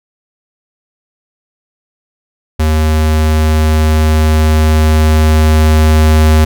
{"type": "tone with level ramp", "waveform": "square", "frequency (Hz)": 77.9, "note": "D#2", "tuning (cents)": 3, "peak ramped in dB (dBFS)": [-9, -5], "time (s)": [2.59, 6.45], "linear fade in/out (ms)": 10, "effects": []}